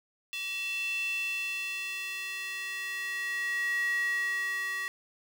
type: tone with high-pass filter sweep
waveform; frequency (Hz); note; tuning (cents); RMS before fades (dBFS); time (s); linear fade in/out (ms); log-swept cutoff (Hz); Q
square; 381.8; G4; -46; -33; 0.33-4.88; 0; 2900 to 1700; 8.6
effects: none